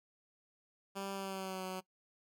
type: tone with pitch glide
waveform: 10% pulse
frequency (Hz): 196 to 186.5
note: G3 to F#3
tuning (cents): 0 to +14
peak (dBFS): -31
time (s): 0.95-1.81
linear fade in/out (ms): 20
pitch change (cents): -86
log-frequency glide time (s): 1.13-1.64
effects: noise-tail reverb RT60 0.1 s tail -20 dB re dry